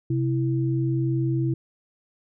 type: tone pair together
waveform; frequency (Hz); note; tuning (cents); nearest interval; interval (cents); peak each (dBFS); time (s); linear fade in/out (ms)
sine; 130.8 / 329.6; C3 / E4; 0 / 0; octave + major third; 1600; -22 / -26; 0.1-1.54; 5
effects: none